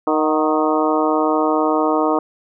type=harmonic tone with a mistuned harmonic; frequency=155.56 Hz; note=D#3; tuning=in tune; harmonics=2 / 3 / 4 / 5 / 6 / 7 / 8; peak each=-19 / -21 / -22 / -23 / -24 / -24 / -25 dBFS; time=0.07-2.19 s; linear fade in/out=2 ms; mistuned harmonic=5; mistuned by=-50 cents; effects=none